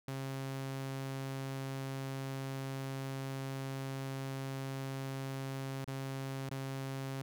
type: tone with dropouts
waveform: sawtooth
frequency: 134.8 Hz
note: C#3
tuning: 48 cents flat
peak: -34 dBFS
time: 0.08-7.22 s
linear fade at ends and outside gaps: 2 ms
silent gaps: 5.845-5.877 / 6.493-6.512 s
effects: none